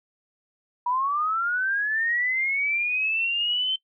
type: linear sweep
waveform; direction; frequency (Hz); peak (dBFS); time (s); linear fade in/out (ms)
sine; up; 959 to 3097; -22; 0.86-3.76; 5
effects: noise-tail reverb RT60 0.1 s tail -21 dB re dry